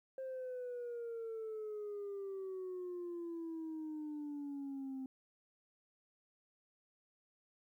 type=exponential sweep; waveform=sine; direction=down; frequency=530 to 261.6 Hz; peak=-39 dBFS; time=0.18-5.06 s; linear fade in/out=2 ms; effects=tanh soft clip ceiling -39 dBFS + 13-bit